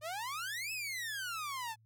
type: exponential two-way sweep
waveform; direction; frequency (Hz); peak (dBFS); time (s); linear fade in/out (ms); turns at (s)
sawtooth; up then down; 587.3 to 2637 to 854; -34; 0.01-1.76; 50; 0.72
effects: added 111 Hz sine -63 dBFS peak until 1.85 s